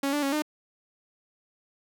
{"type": "tone with pitch steps", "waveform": "sawtooth", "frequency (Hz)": [276.9, 292.7, 275.7, 303.2], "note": ["C#4", "D4", "C#4", "D#4"], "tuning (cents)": [-2, -6, -9, -45], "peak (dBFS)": -21, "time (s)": [0.03, 0.422], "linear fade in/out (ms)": 5, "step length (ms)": 98, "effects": []}